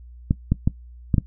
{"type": "clicks", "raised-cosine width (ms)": 5, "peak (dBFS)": -5, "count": 5, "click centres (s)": [0.309, 0.52, 0.675, 1.142, 1.182], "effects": ["noise-tail reverb RT60 0.1 s tail -18 dB re dry", "added 60 Hz sine -40 dBFS peak until 1.26 s"]}